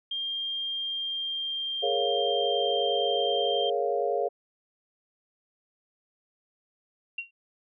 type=tone with pitch glide; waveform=sine; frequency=3201 to 3166 Hz; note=G7 to G7; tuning=+36 to +17 cents; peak=-29 dBFS; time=0.11-3.7 s; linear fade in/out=5 ms; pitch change=-19 cents; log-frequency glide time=0.66-2.82 s
type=chord; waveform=sine; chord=Bb minor seventh; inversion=third; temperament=equal; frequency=415.3 / 466.2 / 554.4 / 698.5 Hz; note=Ab4 / Bb4 / Db5 / F5; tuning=0 / 0 / 0 / 0 cents; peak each=-30 dBFS; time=1.82-4.29 s; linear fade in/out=20 ms
type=tone with exponential decay; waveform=sine; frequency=2752 Hz; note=F7; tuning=26 cents flat; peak=-27 dBFS; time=7.18-7.31 s; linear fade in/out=5 ms; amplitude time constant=28 ms
effects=none